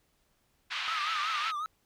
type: band-pass noise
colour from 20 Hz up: white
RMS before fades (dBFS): -35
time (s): 0.7-1.52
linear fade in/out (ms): 20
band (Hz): 1100 to 3600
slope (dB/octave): 24
type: tone with vibrato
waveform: triangle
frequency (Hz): 1244.5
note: D#6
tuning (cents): 0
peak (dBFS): -30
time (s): 0.88-1.66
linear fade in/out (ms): 0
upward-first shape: triangle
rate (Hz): 5.4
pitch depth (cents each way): 130
effects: pink hiss -72 dBFS RMS until 1.85 s